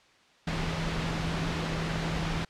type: tone in noise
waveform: sine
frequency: 163 Hz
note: E3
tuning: 19 cents flat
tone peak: -32 dBFS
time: 0.47-2.45 s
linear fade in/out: 5 ms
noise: pink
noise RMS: -32 dBFS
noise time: 0.47-2.45 s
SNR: -3 dB
effects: white hiss -60 dBFS RMS until 2.49 s + low-pass 4000 Hz 12 dB/octave